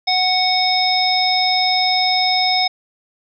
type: harmonic tone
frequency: 740 Hz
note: F#5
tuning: in tune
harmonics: 1 / 3 / 5 / 7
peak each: -18 / -22 / -21 / -18 dBFS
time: 0.07-2.68 s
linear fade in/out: 10 ms
effects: none